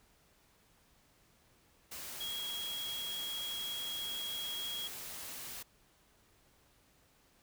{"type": "tone in noise", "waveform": "sine", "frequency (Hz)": 3298, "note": "G#7", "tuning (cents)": -13, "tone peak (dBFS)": -38, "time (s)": [2.2, 4.88], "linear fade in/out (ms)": 10, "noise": "white", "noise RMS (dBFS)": -45, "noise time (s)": [1.91, 5.63], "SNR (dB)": 4, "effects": ["pink hiss -68 dBFS RMS until 7.42 s"]}